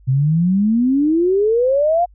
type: exponential sweep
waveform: sine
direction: up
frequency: 126.6 to 722 Hz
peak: -12 dBFS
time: 0.07-2.06 s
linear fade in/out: 20 ms
effects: added 50 Hz sine -44 dBFS peak until 2.14 s